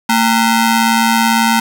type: ring-modulated tone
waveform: sawtooth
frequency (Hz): 572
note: D5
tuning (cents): -46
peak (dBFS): -3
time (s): 0.09-1.6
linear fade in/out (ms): 5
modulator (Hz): 345
effects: none